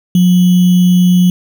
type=tone with sample-and-hold; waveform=sine; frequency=179.6 Hz; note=F3; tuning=49 cents sharp; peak=-5 dBFS; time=0.15-1.3 s; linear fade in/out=2 ms; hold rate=3150 Hz; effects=none